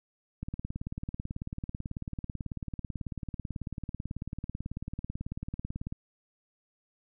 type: click train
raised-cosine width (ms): 5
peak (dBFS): -23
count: 101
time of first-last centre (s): 0.43-5.925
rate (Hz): 18.2
effects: none